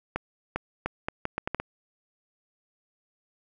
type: accelerating click train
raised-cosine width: 0.5 ms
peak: -13 dBFS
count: 9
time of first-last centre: 0.16-1.6 s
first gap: 400 ms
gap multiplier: 0.75
effects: none